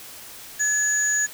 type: tone pair together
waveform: sine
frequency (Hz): 1700 / 6800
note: G#6 / G#8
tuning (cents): +40 / +40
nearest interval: 2 octaves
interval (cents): 2400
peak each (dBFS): -23 / -21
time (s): 0.59-1.27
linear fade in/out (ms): 20
effects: white hiss -41 dBFS RMS until 1.33 s